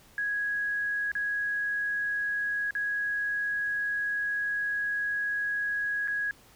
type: tone with dropouts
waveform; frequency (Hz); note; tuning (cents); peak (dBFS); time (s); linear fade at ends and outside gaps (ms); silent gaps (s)
sine; 1661.2; G#6; 0; -27; 0.18-6.31; 1; 1.117-1.152 / 2.708-2.751 / 6.075-6.081
effects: pink hiss -57 dBFS RMS until 6.55 s